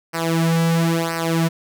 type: tone with flanger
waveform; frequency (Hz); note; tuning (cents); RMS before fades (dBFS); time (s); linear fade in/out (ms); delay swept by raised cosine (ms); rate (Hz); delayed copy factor
sawtooth; 165.4; E3; +6; -19; 0.13-1.49; 20; 0.28 to 3.28; 0.99; -0.85
effects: none